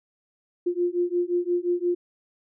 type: beating tone pair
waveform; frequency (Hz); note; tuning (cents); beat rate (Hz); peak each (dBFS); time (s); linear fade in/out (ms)
sine; 349.2 / 354.9; F4 / F4; 0 / +28; 5.7; -25; 0.66-1.95; 10
effects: none